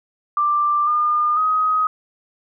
sine tone with pitch steps, 1181 / 1211 / 1259 Hz, D6 / D#6 / D#6, +9 / -47 / +20 cents, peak -15 dBFS, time 0.37-1.87 s, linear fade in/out 2 ms, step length 500 ms, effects none

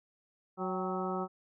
harmonic tone with a mistuned harmonic, 185 Hz, F#3, in tune, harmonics 1 / 2 / 3 / 4 / 5 / 6 / 7, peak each -37 / -37 / -42 / -39 / -44 / -44 / -40 dBFS, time 0.57-1.28 s, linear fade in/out 50 ms, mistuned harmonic 4, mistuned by +58 cents, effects none

